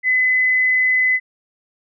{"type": "tone", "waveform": "sine", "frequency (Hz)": 2019, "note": "B6", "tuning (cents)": 38, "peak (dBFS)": -13, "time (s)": [0.03, 1.2], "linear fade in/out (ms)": 50, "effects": []}